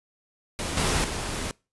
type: noise with level steps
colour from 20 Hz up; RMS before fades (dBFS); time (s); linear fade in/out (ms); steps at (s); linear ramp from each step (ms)
pink; -30 / -24 / -31; 0.59-1.51; 0; 0.77 / 1.04; 2
effects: noise-tail reverb RT60 0.3 s tail -25 dB re dry + resampled to 24000 Hz